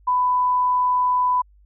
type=tone; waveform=sine; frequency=997 Hz; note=B5; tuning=16 cents sharp; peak=-16 dBFS; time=0.07-1.42 s; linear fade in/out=10 ms; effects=added 50 Hz sine -50 dBFS peak until 1.65 s